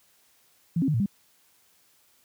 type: tone with pitch steps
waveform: sine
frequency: 168 / 269.7 / 152.4 / 114.6 / 199.9 Hz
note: E3 / C#4 / D#3 / A#2 / G3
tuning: +33 / -47 / -36 / -29 / +34 cents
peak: -21 dBFS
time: 0.76-1.06 s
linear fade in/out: 5 ms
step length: 60 ms
effects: white hiss -63 dBFS RMS until 2.24 s + high-pass 60 Hz 12 dB/octave